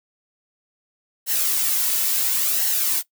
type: noise with flanger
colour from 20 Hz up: blue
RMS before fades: -21 dBFS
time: 1.26-3.03 s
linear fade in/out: 50 ms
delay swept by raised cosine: 0.83 to 2.53 ms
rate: 0.72 Hz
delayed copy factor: -0.5
effects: noise-tail reverb RT60 0.1 s tail -19 dB re dry